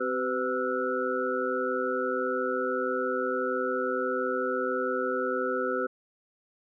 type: tone cluster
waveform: sine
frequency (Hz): 259 / 383.4 / 505 / 1321 / 1452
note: C4 / G4 / B4 / E6 / F#6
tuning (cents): -17 / -38 / +39 / +3 / -33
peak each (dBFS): -35 / -32 / -30 / -33 / -35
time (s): 0-5.87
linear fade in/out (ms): 10
effects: none